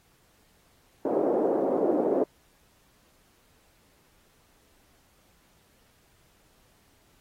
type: band-pass noise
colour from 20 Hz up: white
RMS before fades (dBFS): -25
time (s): 1.05-2.24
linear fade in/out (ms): 5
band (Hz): 290 to 550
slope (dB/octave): 24
effects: pink hiss -64 dBFS RMS until 7.2 s + AAC 48 kbps